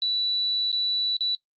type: tone with dropouts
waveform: sine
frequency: 3951 Hz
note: B7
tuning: in tune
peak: -22 dBFS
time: 0.02-1.35 s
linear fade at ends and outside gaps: 1 ms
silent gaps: 0.717-0.727 / 1.168-1.207 s
effects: noise-tail reverb RT60 0.1 s tail -19 dB re dry + Opus 24 kbps